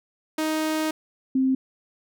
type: tone pair in turn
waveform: sawtooth / sine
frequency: 312.7 / 262.9 Hz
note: D#4 / C4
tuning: +9 / +8 cents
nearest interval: minor third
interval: 301 cents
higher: first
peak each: -19 / -18 dBFS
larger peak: second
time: 0.38-0.91 / 1.35-1.55 s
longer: first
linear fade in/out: 5 ms
effects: none